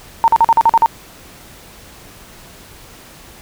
sine tone bursts, 914 Hz, A#5, 34 cents flat, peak -6 dBFS, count 8, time 0.24-0.86 s, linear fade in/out 0 ms, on 39 ms, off 44 ms, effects pink hiss -40 dBFS RMS until 3.41 s

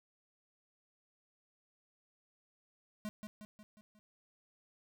square tone with echo, 211.9 Hz, G#3, 35 cents sharp, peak -39 dBFS, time 3.05-3.09 s, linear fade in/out 0 ms, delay 180 ms, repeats 5, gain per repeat -5 dB, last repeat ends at 3.99 s, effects none

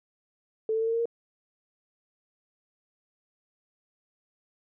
sine tone with pitch steps, 440 / 445.1 / 450.3 / 455.5 / 460.8 / 466.2 Hz, A4 / A4 / A4 / A#4 / A#4 / A#4, 0 / +20 / +40 / -40 / -20 / 0 cents, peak -24 dBFS, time 0.69-1.056 s, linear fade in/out 2 ms, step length 61 ms, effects none

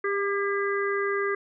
harmonic tone with a mistuned harmonic, 399.3 Hz, G4, 32 cents sharp, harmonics 1 / 3 / 4 / 5, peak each -26 / -31 / -32 / -33 dBFS, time 0.04-1.35 s, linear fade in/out 5 ms, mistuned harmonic 4, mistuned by +28 cents, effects none

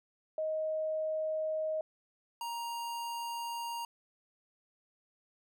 sine / square tone pair in turn, 627 / 937 Hz, D#5 / A#5, +13 / +9 cents, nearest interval perfect fifth, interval 696 cents, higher second, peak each -31 / -37 dBFS, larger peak first, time 0.38-1.81 / 2.41-3.85 s, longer second, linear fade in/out 2 ms, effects none

